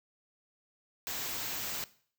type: band-stop noise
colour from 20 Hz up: white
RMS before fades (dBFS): -37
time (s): 1.07-1.84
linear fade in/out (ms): 0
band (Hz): 8400 to 12000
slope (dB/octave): 96
effects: noise-tail reverb RT60 0.5 s tail -18 dB re dry